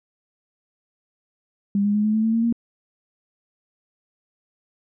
sine tone with pitch steps, 200.9 / 205.2 / 209.7 / 214.2 / 218.8 / 223.6 / 228.4 / 233.3 Hz, G3 / G#3 / G#3 / A3 / A3 / A3 / A#3 / A#3, +43 / -21 / +17 / -46 / -9 / +28 / -35 / +2 cents, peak -17 dBFS, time 1.75-2.526 s, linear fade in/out 2 ms, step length 97 ms, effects none

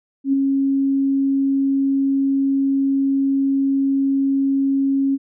sine tone with ADSR envelope, 273.2 Hz, C#4, 25 cents flat, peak -12 dBFS, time 0.24-5.18 s, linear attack 90 ms, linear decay 9 ms, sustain -3 dB, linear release 39 ms, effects none

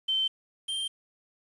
sine / square tone pair in turn, 3095 / 3162 Hz, G7 / G7, -23 / +14 cents, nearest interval unison, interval 37 cents, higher second, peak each -24 / -30 dBFS, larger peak first, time 0.08-0.28 / 0.68-0.88 s, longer neither, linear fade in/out 10 ms, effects resampled to 24000 Hz + 9-bit

